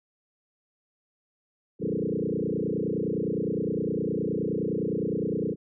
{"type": "tone with frequency modulation", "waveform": "sine", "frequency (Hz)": 311.1, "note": "D#4", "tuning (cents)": 0, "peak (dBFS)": -25, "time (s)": [1.79, 5.56], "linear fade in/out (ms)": 50, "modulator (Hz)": 29.7, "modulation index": 5.6, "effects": []}